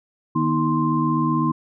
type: tone cluster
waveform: sine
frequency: 153.3 / 241.2 / 316.9 / 1048 Hz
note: D#3 / B3 / D#4 / C6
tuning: -25 / -41 / +32 / +2 cents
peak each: -23 dBFS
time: 0.35-1.52 s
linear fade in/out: 10 ms
effects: none